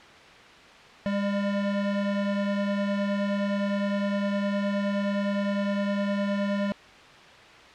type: tone pair together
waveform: square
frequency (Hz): 201.7 / 595.4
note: G3 / D5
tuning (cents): +50 / +24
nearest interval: octave + perfect fifth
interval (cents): 1874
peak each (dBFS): -26 / -33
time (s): 1.06-6.72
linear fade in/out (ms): 0
effects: white hiss -48 dBFS RMS until 7.74 s + low-pass 3000 Hz 12 dB/octave